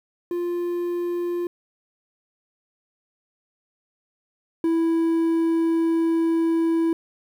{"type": "tone pair in turn", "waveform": "triangle", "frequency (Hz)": [349.2, 329.6], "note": ["F4", "E4"], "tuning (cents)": [0, 0], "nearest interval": "minor second", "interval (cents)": 100, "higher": "first", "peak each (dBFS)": [-21, -16], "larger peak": "second", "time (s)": [[0.31, 1.47], [4.64, 6.93]], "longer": "second", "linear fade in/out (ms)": 2, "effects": ["9-bit"]}